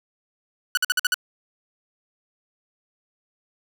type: tone bursts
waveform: sawtooth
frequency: 1480 Hz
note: F#6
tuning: in tune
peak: -14 dBFS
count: 6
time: 0.75-1.143 s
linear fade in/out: 2 ms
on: 23 ms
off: 51 ms
effects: none